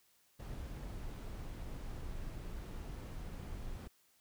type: noise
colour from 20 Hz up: brown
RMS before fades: -44 dBFS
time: 0.39-3.88 s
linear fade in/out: 10 ms
effects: white hiss -71 dBFS RMS until 4.2 s